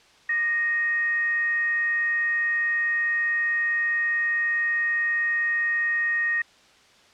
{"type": "tone with frequency modulation", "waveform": "sine", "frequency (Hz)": 1864.7, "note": "A#6", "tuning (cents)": 0, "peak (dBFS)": -21, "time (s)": [0.29, 6.42], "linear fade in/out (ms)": 5, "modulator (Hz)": 669, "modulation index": 0.2, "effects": ["white hiss -55 dBFS RMS until 7.13 s", "low-pass 5000 Hz 12 dB/octave"]}